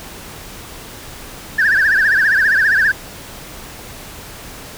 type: tone with vibrato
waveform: sine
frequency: 1661.2 Hz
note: G#6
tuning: in tune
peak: -9 dBFS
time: 1.58-2.92 s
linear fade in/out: 10 ms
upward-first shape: triangle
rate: 15 Hz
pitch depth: 190 cents each way
effects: tanh soft clip ceiling -7 dBFS + pink hiss -34 dBFS RMS until 4.77 s